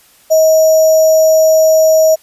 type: tone with sample-and-hold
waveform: sine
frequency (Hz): 635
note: D#5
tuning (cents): +35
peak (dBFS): -5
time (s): 0.3-2.16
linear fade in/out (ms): 20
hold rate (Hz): 6300
effects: white hiss -47 dBFS RMS until 2.22 s + resampled to 32000 Hz